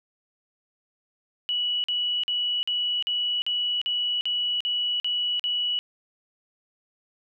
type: tone bursts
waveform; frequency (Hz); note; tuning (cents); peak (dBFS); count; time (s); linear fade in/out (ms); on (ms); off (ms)
sine; 2940; F#7; -12; -23; 11; 1.49-5.79; 0; 350; 45
effects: none